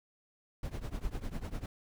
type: noise with tremolo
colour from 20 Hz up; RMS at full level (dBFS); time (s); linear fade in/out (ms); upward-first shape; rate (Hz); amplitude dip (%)
brown; -34; 0.63-1.66; 2; triangle; 10; 95
effects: none